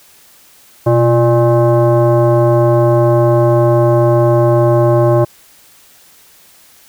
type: tone with frequency modulation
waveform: sine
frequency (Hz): 123.47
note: B2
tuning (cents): 0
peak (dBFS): -7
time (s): 0.86-5.25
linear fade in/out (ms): 10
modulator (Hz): 472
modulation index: 1.3
effects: white hiss -45 dBFS RMS until 6.88 s